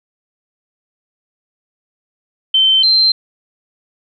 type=tone pair in turn; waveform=sine; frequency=3093 / 4129 Hz; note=G7 / C8; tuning=-24 / -24 cents; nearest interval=perfect fourth; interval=500 cents; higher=second; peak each=-8 dBFS; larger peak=neither; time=2.54-2.83 / 2.83-3.12 s; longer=neither; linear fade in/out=5 ms; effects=none